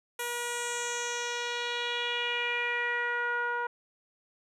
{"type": "tone with low-pass filter sweep", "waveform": "10% pulse", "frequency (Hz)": 480, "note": "B4", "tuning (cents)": -49, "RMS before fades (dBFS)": -32, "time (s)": [0.19, 3.67], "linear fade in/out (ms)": 5, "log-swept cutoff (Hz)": [11000, 1200], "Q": 3.2, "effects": []}